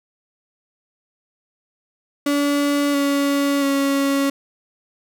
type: tone with pitch steps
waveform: 35% pulse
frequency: 286.6 / 281.8 / 277.2 Hz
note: D4 / C#4 / C#4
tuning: -42 / +29 / 0 cents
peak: -15 dBFS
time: 2.26-4.3 s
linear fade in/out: 5 ms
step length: 680 ms
effects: none